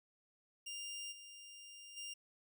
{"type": "tone with level steps", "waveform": "20% pulse", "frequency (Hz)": 2800, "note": "F7", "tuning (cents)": 4, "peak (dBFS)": [-39, -48, -40], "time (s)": [0.66, 2.14], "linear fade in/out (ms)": 10, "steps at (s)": [1.11, 1.96], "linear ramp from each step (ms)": 20, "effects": []}